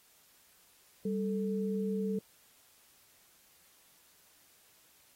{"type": "tone pair together", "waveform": "sine", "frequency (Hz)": [196, 440], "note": ["G3", "A4"], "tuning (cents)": [0, 0], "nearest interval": "octave + major second", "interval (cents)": 1400, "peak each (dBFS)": [-32, -35], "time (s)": [1.05, 2.19], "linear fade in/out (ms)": 5, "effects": ["white hiss -64 dBFS RMS until 5.15 s", "AAC 48 kbps"]}